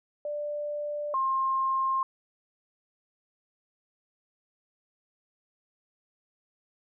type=tone pair in turn; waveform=sine; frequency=590 / 1062.6 Hz; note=D5 / C6; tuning=+8 / +26 cents; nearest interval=minor seventh; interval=1018 cents; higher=second; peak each=-30 / -24 dBFS; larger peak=second; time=0.25-1.14 / 1.14-2.03 s; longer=neither; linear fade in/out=2 ms; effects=none